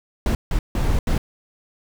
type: noise bursts at uneven times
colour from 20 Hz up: brown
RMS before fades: -19 dBFS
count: 4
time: 0.26-0.35 / 0.51-0.59 / 0.75-0.99 / 1.07-1.18 s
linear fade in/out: 2 ms
effects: none